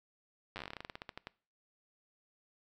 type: slowing click train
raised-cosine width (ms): 0.3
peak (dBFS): -26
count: 20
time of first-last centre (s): 0.56-1.271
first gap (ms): 9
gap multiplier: 1.14
effects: noise-tail reverb RT60 0.4 s tail -22 dB re dry